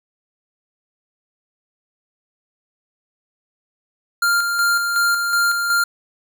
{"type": "tone with tremolo", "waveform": "square", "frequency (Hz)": 1396.9, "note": "F6", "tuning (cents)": 0, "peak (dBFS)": -15, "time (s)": [4.22, 5.84], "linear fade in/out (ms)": 5, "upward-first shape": "square", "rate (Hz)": 2.7, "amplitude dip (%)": 40, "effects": []}